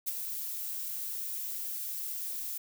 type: noise with ADSR envelope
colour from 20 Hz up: violet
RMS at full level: -30 dBFS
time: 0.06-2.58 s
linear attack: 22 ms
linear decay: 24 ms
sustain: -7 dB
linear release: 6 ms
effects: none